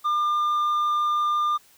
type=tone with tanh clipping; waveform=sine; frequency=1201 Hz; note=D6; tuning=38 cents sharp; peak=-21 dBFS; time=0.04-1.58 s; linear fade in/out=20 ms; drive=4 dB; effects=white hiss -56 dBFS RMS until 1.77 s